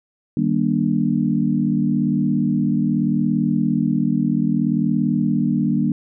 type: chord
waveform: sine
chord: Eb major seventh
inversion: none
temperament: equal with one note detuned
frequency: 155.56 / 196 / 236.7 / 293.7 Hz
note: Eb3 / G3 / Bb3 / D4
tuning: 0 / 0 / +27 / 0 cents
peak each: -23 / -21 / -20 / -23 dBFS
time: 0.37-5.92 s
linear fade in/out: 2 ms
effects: none